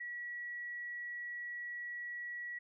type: tone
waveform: sine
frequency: 1930 Hz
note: B6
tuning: 40 cents flat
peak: -40 dBFS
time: 0-2.59 s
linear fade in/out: 10 ms
effects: none